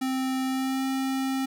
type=tone with pitch glide; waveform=square; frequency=261.6 to 266 Hz; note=C4 to C4; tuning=0 to +29 cents; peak=-26 dBFS; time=0.01-1.46 s; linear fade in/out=10 ms; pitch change=+29 cents; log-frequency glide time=0.44-0.86 s; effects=11-bit